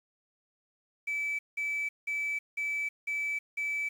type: tone bursts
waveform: sine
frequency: 2306 Hz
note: D7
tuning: 32 cents flat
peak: -28 dBFS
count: 6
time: 1.07-3.89 s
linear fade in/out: 10 ms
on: 320 ms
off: 180 ms
effects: tanh soft clip ceiling -27 dBFS + 9-bit